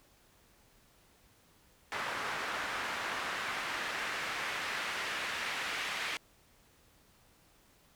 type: noise with band-pass filter sweep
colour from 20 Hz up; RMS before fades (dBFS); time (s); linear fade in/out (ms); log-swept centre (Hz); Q
pink; -37; 1.92-6.17; 0; 1400 to 2200; 1.2
effects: pink hiss -65 dBFS RMS until 7.95 s